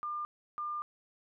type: tone bursts at uneven times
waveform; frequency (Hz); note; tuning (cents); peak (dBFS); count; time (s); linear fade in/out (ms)
sine; 1200; D6; +37; -34; 2; 0.03-0.25 / 0.58-0.82; 0
effects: none